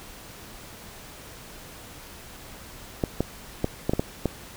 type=clicks; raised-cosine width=2 ms; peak=-9 dBFS; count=7; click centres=3.038 / 3.206 / 3.644 / 3.895 / 3.935 / 3.995 / 4.257 s; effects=pink hiss -44 dBFS RMS until 4.56 s